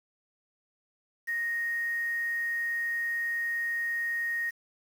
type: tone with quantisation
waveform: sine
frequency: 1864.7 Hz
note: A#6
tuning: in tune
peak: -28 dBFS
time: 1.27-4.51 s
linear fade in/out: 20 ms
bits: 8
effects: none